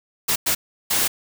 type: noise bursts at uneven times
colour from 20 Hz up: white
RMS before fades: -20 dBFS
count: 3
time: 0.28-0.36 / 0.46-0.55 / 0.9-1.08 s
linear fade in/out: 10 ms
effects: none